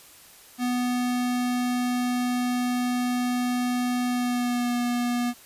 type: tone with pitch glide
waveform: square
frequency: 246.9 to 242.4 Hz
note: B3 to B3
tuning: 0 to -32 cents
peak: -24 dBFS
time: 0.58-5.34 s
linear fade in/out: 50 ms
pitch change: -32 cents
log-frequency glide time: 4.08-4.74 s
effects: white hiss -50 dBFS RMS until 5.45 s + resampled to 32000 Hz